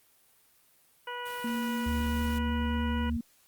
harmonic tone, 488 Hz, B4, 21 cents flat, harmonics 1 / 2 / 3 / 4 / 5 / 6, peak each -42 / -38 / -41 / -45 / -49 / -44 dBFS, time 1.07-3.1 s, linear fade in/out 5 ms
white noise, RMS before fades -47 dBFS, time 1.25-2.39 s, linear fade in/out 10 ms
sine tone, 233.1 Hz, A#3, in tune, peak -30 dBFS, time 1.44-3.21 s, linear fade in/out 5 ms
sine tone with vibrato, 74.4 Hz, D2, 23 cents sharp, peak -30 dBFS, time 1.86-3.17 s, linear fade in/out 5 ms, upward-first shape square, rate 3.4 Hz, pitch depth 10 cents each way
effects white hiss -64 dBFS RMS until 3.47 s + Opus 32 kbps

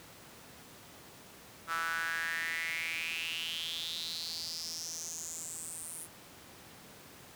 sawtooth tone with high-pass filter sweep, 164.81 Hz, E3, in tune, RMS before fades -38 dBFS, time 1.67-6.08 s, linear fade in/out 50 ms, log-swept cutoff 1300 to 10000 Hz, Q 6.7, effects pink hiss -53 dBFS RMS until 7.35 s + high-pass 100 Hz 12 dB/octave

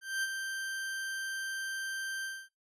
40% pulse tone with ADSR envelope, 1568 Hz, G6, in tune, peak -28 dBFS, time 0.01-2.49 s, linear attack 220 ms, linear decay 34 ms, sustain -6 dB, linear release 250 ms, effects noise-tail reverb RT60 0.2 s tail -22 dB re dry + resampled to 32000 Hz

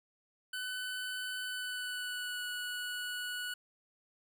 25% pulse tone with pitch glide, 1505 to 1469.8 Hz, F#6 to F#6, +29 to -12 cents, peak -33 dBFS, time 0.53-3.54 s, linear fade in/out 5 ms, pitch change -41 cents, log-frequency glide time 1.43-2.45 s, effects none

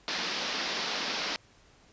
white band-pass noise, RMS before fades -33 dBFS, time 0.08-1.36 s, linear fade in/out 0 ms, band 170 to 5400 Hz, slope 48 dB/octave, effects pink hiss -60 dBFS RMS until 1.92 s + resampled to 16000 Hz

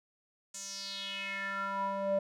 square tone with band-pass filter sweep, 196.6 Hz, G3, 5 cents sharp, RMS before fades -36 dBFS, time 0.54-2.19 s, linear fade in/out 5 ms, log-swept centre 7400 to 560 Hz, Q 4.7, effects none

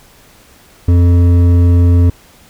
sine tone with hard clipping, 87.31 Hz, F2, in tune, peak -7 dBFS, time 0.88-2.1 s, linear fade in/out 5 ms, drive 9 dB, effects pink hiss -44 dBFS RMS until 2.49 s

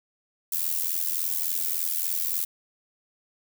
violet noise with amplitude modulation, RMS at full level -24 dBFS, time 0.52-2.45 s, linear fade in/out 5 ms, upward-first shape sine, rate 83.5 Hz, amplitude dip 80%, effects none

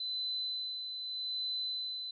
sine tone with tremolo, 4024 Hz, B7, 32 cents sharp, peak -33 dBFS, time 0-2.11 s, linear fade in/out 5 ms, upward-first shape sine, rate 0.82 Hz, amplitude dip 45%, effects none

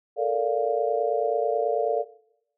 sine chord, Bb major seventh, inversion third, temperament just, 437 / 466.2 / 582.7 / 699.2 Hz, A4 / Bb4 / D5 / F5, -12 / 0 / -14 / +2 cents, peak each -27 dBFS, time 0.16-2.05 s, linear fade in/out 50 ms, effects noise-tail reverb RT60 0.8 s tail -20 dB re dry

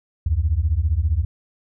sine beating tone pair, 71.1 / 86.1 Hz, C#2 / F2, +45 / -24 cents, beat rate 15 Hz, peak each -19 / -19 dBFS, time 0.26-1.25 s, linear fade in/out 5 ms, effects tanh soft clip ceiling -9 dBFS

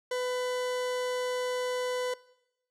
40% pulse tone, 500 Hz, B4, 21 cents sharp, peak -28 dBFS, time 0.11-2.14 s, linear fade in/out 5 ms, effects noise-tail reverb RT60 0.9 s tail -22 dB re dry + low-pass 9000 Hz 12 dB/octave

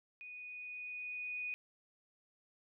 sine tone with level ramp, 2477 Hz, D#7, 8 cents flat, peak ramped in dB -47 to -37 dBFS, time 0.21-1.54 s, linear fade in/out 0 ms, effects none

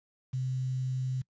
sine tone with quantisation, 129.4 Hz, C3, 19 cents flat, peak -29 dBFS, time 0.33-1.22 s, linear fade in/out 10 ms, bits 9, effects noise-tail reverb RT60 0.1 s tail -23 dB re dry + resampled to 16000 Hz

